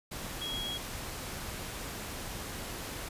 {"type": "tone in noise", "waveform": "sine", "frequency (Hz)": 3300, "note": "G#7", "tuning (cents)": -12, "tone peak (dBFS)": -35, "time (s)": [0.41, 0.78], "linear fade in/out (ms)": 10, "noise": "pink", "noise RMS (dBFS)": -40, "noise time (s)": [0.11, 3.09], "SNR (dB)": 2, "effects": ["resampled to 32000 Hz"]}